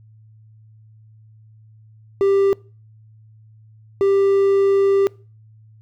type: tone bursts at uneven times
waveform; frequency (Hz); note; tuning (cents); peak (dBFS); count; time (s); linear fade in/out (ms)
triangle; 394.1; G4; +9; -11; 2; 2.21-2.53 / 4.01-5.07; 0
effects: noise-tail reverb RT60 0.4 s tail -24 dB re dry + added 109 Hz sine -45 dBFS peak until 5.81 s